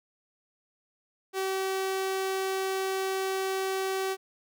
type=tone; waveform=sawtooth; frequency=382.6 Hz; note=G4; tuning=42 cents flat; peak=-24 dBFS; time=1.33-4.17 s; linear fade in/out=50 ms; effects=none